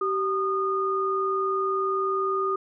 sine tone pair together, 385.9 / 1225.2 Hz, G4 / D#6, -27 / -27 cents, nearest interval octave + minor sixth, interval 2000 cents, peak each -26 / -25 dBFS, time 0.01-2.56 s, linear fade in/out 5 ms, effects none

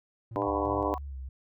triangle tone with tremolo, 113.6 Hz, A#2, 44 cents flat, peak -37 dBFS, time 0.31-0.93 s, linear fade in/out 5 ms, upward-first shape square, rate 2.9 Hz, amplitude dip 75%
harmonic tone, 100.1 Hz, G2, 37 cents sharp, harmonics 3 / 4 / 5 / 6 / 7 / 8 / 9 / 10, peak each -33 / -34 / -35 / -34 / -38 / -39 / -38 / -34 dBFS, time 0.36-0.94 s, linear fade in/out 0 ms
sine chord, F# suspended fourth, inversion none, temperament equal, 740 / 987.8 / 1108.7 Hz, F#5 / B5 / C#6, 0 / 0 / 0 cents, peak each -39 dBFS, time 0.42-0.98 s, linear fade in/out 0 ms
sine tone with pitch glide, 70.3 to 65.59 Hz, C#2 to C2, +25 to +5 cents, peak -36 dBFS, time 0.47-1.29 s, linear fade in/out 5 ms, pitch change -120 cents, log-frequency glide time 1.07-1.17 s
effects none

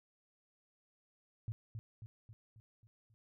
sine tone with echo, 110.8 Hz, A2, 13 cents sharp, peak -36 dBFS, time 1.48-1.52 s, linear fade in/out 0 ms, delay 270 ms, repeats 6, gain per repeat -5 dB, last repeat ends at 3.14 s, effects none

